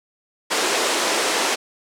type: band-pass noise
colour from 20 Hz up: pink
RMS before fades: -21 dBFS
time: 0.5-1.56 s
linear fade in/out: 20 ms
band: 330 to 9200 Hz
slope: 24 dB/octave
effects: none